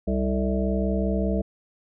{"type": "harmonic tone with a mistuned harmonic", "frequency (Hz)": 65.1, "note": "C2", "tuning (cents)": -8, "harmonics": [1, 3, 5, 7, 9, 10], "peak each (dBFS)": [-26, -25, -32, -31, -33, -32], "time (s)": [0.07, 1.42], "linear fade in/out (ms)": 10, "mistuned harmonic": 7, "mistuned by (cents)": -50, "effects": []}